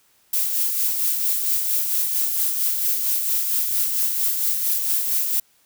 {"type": "noise with tremolo", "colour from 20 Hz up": "violet", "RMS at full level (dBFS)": -20, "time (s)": [0.33, 5.4], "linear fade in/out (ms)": 5, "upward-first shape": "sine", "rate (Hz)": 4.4, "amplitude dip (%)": 40, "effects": ["white hiss -60 dBFS RMS until 5.65 s"]}